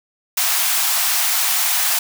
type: high-pass noise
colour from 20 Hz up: white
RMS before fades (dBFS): -18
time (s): 0.37-1.99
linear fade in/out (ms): 5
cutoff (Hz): 660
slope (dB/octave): 96
effects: none